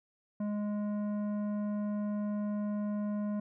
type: tone with tanh clipping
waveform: triangle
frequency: 207.7 Hz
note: G#3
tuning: in tune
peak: -33 dBFS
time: 0.4-3.4 s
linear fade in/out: 5 ms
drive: 15 dB
effects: none